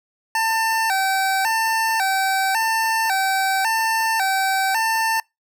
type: tone with vibrato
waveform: 25% pulse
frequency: 830.6 Hz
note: G#5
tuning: in tune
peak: -14 dBFS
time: 0.35-5.2 s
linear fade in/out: 2 ms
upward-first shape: square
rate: 0.91 Hz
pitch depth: 130 cents each way
effects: noise-tail reverb RT60 0.2 s tail -26 dB re dry